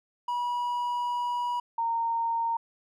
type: tone pair in turn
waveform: triangle / sine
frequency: 970 / 921.5 Hz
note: B5 / A#5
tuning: -31 / -20 cents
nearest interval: minor second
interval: 89 cents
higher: first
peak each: -25 dBFS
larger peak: neither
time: 0.28-1.6 / 1.78-2.57 s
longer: first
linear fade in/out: 5 ms
effects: none